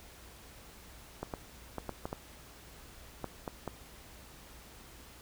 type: clicks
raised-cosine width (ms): 1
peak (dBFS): -22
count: 9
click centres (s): 1.23 / 1.338 / 1.783 / 1.893 / 2.055 / 2.129 / 3.243 / 3.478 / 3.677
effects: added 60 Hz sine -57 dBFS peak until 5.21 s + pink hiss -54 dBFS RMS until 5.21 s